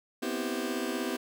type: chord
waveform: sawtooth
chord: C major seventh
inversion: third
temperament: just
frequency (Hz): 245.3 / 261.6 / 327 / 392.4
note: B3 / C4 / E4 / G4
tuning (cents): -12 / 0 / -14 / +2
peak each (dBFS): -32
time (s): 0.22-1.17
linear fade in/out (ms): 10
effects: none